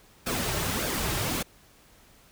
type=noise with flanger; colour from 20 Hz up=pink; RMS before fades=-29 dBFS; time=0.26-1.43 s; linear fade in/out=10 ms; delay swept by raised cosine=0.98 to 4.18 ms; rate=1.7 Hz; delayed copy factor=-0.55; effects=pink hiss -57 dBFS RMS until 2.31 s